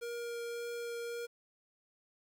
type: tone with vibrato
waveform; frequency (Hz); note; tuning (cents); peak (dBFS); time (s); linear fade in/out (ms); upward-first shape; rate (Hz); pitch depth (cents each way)
square; 471.4; A#4; +19; -39; 0.01-1.27; 20; triangle; 1.8; 8
effects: 11-bit